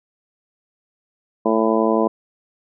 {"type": "harmonic tone", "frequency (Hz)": 111.2, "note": "A2", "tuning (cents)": 19, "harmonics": [2, 3, 4, 5, 6, 7, 8, 9], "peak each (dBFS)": [-21, -21, -21, -23, -23, -30, -31, -24], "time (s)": [1.45, 2.08], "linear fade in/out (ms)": 10, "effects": []}